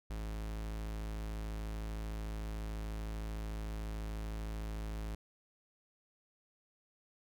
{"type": "tone", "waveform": "45% pulse", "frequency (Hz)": 53.6, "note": "A1", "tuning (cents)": -45, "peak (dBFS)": -38, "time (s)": [0.1, 5.15], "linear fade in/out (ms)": 5, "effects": []}